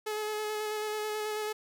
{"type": "tone with vibrato", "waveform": "sawtooth", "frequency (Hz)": 426.3, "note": "G#4", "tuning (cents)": 45, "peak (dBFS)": -28, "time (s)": [0.06, 1.53], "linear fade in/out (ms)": 10, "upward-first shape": "square", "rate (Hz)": 9.2, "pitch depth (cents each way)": 14, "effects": []}